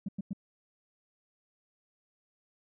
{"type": "tone bursts", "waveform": "sine", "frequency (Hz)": 196, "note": "G3", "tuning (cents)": 0, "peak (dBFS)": -30, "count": 3, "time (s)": [0.06, 0.332], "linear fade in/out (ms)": 5, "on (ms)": 26, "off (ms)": 97, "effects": ["tanh soft clip ceiling -28 dBFS"]}